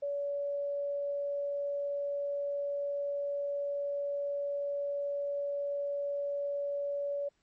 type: tone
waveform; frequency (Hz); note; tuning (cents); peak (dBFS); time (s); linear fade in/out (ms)
sine; 569; C#5; +45; -31; 0.02-7.29; 10
effects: pink hiss -75 dBFS RMS until 7.42 s + MP3 32 kbps